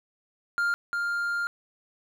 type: tone pair in turn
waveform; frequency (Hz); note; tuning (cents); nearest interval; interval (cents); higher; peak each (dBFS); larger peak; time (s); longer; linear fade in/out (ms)
triangle; 1401 / 1401; F6 / F6; +5 / +5; unison; 0; neither; -21 / -24; first; 0.58-0.74 / 0.93-1.47; second; 0
effects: none

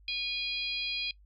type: harmonic tone with a mistuned harmonic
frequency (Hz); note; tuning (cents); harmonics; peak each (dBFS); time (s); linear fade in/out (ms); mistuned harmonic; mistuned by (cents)
820; G#5; -22; 3 / 4 / 5 / 6; -34 / -36 / -38 / -40; 0.08-1.11; 2; 6; -34
effects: noise-tail reverb RT60 0.1 s tail -22 dB re dry + added 50 Hz sine -55 dBFS peak until 1.25 s

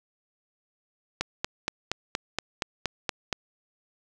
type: click train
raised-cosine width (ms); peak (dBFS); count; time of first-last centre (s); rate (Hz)
0.2; -9; 10; 1.21-3.328; 4.25
effects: none

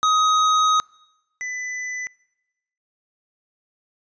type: tone pair in turn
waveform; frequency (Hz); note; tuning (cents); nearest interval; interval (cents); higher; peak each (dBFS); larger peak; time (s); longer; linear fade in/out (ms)
square; 1259 / 1998.5; D#6 / B6; +20 / +20; minor sixth; 800; second; -16 / -27; first; 0.03-0.8 / 1.41-2.07; first; 0
effects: noise-tail reverb RT60 1.0 s tail -25 dB re dry + resampled to 16000 Hz

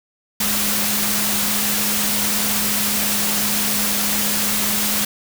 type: tone in noise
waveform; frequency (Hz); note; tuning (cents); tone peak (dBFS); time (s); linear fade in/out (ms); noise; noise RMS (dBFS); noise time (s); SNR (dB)
sine; 207.7; G#3; 0; -27; 0.4-5.05; 5; white; -20; 0.4-5.05; -10
effects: none

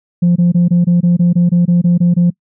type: tone bursts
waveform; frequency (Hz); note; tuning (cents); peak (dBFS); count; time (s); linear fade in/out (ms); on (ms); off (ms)
sine; 174.61; F3; 0; -5; 13; 0.22-2.304; 10; 140; 22
effects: noise-tail reverb RT60 0.1 s tail -26 dB re dry + tanh soft clip ceiling -5 dBFS

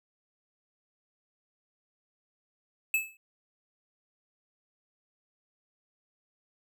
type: tone with exponential decay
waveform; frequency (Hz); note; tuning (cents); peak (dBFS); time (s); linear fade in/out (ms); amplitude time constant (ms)
square; 2608; E7; -19; -22; 2.94-3.17; 2; 49
effects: none

